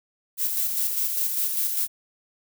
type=noise with tremolo; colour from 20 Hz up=violet; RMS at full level=-24 dBFS; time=0.37-1.88 s; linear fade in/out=50 ms; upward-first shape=square; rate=5 Hz; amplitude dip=35%; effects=none